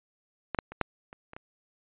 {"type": "clicks", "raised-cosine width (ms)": 0.5, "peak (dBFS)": [-15, -10, -26, -10, -30, -29, -26], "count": 7, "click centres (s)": [0.547, 0.588, 0.72, 0.813, 1.129, 1.334, 1.365], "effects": ["resampled to 8000 Hz"]}